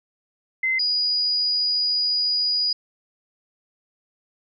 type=tone pair in turn; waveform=sine; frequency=2063 / 4907 Hz; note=C7 / D#8; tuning=-25 / -25 cents; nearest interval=octave + minor third; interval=1500 cents; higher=second; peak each=-19 dBFS; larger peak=neither; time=0.63-0.79 / 0.79-2.73 s; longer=second; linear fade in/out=5 ms; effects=none